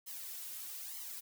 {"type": "noise with flanger", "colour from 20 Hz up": "blue", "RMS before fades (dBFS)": -45, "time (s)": [0.06, 1.21], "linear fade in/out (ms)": 20, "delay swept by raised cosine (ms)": [0.96, 3.26], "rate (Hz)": 1.1, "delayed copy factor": 0.95, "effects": []}